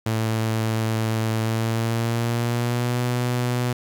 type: tone with pitch glide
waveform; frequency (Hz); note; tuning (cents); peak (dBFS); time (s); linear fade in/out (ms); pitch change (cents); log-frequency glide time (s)
sawtooth; 111.4 to 122.89; A2 to B2; +22 to -8; -17; 0.06-3.73; 5; +170; 1.41-3.04
effects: 8-bit